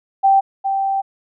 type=tone pair in turn; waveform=sine; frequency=781 / 781 Hz; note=G5 / G5; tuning=-7 / -7 cents; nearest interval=unison; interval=0 cents; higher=neither; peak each=-9 / -16 dBFS; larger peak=first; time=0.23-0.41 / 0.64-1.02 s; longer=second; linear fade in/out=20 ms; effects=none